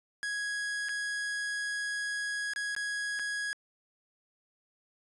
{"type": "tone with dropouts", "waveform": "45% pulse", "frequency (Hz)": 1661.2, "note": "G#6", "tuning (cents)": 0, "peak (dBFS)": -32, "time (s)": [0.23, 3.53], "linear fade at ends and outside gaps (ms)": 0, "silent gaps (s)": [[0.886, 0.892], [2.535, 2.561], [2.75, 2.764], [3.191, 3.195]], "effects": ["resampled to 24000 Hz"]}